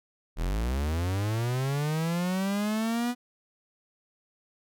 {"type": "linear sweep", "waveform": "45% pulse", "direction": "up", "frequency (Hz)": [37.45, 246.9], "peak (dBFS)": -26, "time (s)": [0.36, 3.15], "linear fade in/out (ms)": 50, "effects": []}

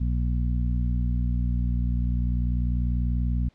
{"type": "harmonic tone", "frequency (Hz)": 60.3, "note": "B1", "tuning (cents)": -41, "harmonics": [1, 2, 3, 4], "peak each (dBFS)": [-23, -29, -33, -35], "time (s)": [0, 3.49], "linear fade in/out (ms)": 10, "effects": ["pink hiss -64 dBFS RMS until 3.54 s", "low-pass 4000 Hz 12 dB/octave"]}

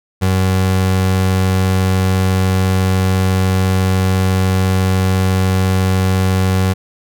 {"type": "tone", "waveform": "30% pulse", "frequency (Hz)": 94, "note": "F#2", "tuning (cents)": 28, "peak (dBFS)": -9, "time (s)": [0.21, 6.74], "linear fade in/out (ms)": 20, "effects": []}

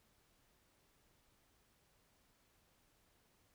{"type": "silence", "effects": ["pink hiss -74 dBFS RMS until 3.54 s"]}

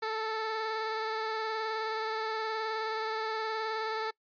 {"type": "tone with vibrato", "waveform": "15% pulse", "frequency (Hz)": 440, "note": "A4", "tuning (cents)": 0, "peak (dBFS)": -25, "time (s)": [0.02, 4.11], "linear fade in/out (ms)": 10, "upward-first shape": "triangle", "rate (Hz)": 19, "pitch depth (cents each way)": 26, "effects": ["noise-tail reverb RT60 0.1 s tail -24 dB re dry", "resampled to 11025 Hz"]}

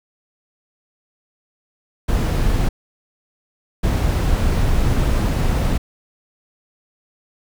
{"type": "noise bursts at uneven times", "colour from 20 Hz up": "brown", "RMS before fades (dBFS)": -17, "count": 2, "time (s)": [[2.08, 2.69], [3.83, 5.78]], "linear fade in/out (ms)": 10, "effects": []}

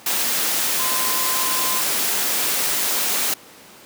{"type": "tone in noise", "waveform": "sine", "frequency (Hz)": 1031, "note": "C6", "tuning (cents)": -26, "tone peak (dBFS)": -27, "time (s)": [0.79, 1.81], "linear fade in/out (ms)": 5, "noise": "white", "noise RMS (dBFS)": -21, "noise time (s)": [0.06, 3.34], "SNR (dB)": -9, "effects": ["pink hiss -44 dBFS RMS until 3.85 s", "high-pass 200 Hz 12 dB/octave"]}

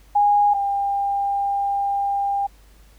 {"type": "tone pair in turn", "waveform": "sine", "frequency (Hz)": [821, 799.5], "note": ["G#5", "G5"], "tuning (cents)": [-20, 34], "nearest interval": "unison", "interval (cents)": 46, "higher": "first", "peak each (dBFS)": [-13, -19], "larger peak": "first", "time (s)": [[0.15, 0.54], [0.54, 2.47]], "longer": "second", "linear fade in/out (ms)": 10, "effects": ["added 50 Hz sine -48 dBFS peak until 2.98 s", "pink hiss -56 dBFS RMS until 2.98 s"]}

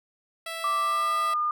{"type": "tone", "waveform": "10% pulse", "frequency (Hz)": 659.3, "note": "E5", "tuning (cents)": 0, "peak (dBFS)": -24, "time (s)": [0.46, 1.34], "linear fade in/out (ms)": 5}
{"type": "tone with pitch glide", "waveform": "sine", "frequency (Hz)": [1174.7, 1212.6], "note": ["D6", "D#6"], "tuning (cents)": [0, -45], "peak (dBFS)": -23, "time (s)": [0.64, 1.51], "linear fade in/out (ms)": 2, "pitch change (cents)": 55, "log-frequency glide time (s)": [0.79, 1.17]}
{"effects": []}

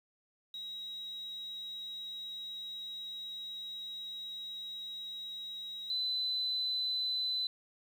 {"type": "tone pair in turn", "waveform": "sine", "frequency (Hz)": [3827, 4017], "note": ["A#7", "B7"], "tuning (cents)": [45, 29], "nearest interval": "minor second", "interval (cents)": 84, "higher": "second", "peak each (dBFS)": [-40, -31], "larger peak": "second", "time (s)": [[0.54, 5.9], [5.9, 7.47]], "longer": "first", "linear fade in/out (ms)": 2, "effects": ["10-bit"]}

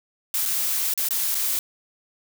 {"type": "noise with dropouts", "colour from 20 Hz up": "blue", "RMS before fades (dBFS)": -24, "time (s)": [0.34, 1.59], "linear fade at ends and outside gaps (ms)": 1, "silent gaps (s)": [[0.454, 0.458], [0.938, 0.976], [1.087, 1.107], [1.346, 1.352]], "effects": []}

